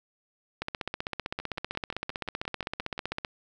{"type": "two click trains", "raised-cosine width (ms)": 0.3, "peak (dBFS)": [-23, -15], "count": [10, 42], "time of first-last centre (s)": [[1.4, 2.979], [0.62, 3.248]], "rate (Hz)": [5.7, 15.6], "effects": []}